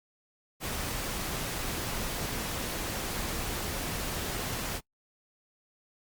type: noise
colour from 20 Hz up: pink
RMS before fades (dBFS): -34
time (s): 0.6-4.81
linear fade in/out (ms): 50
effects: noise-tail reverb RT60 0.1 s tail -24 dB re dry + Opus 48 kbps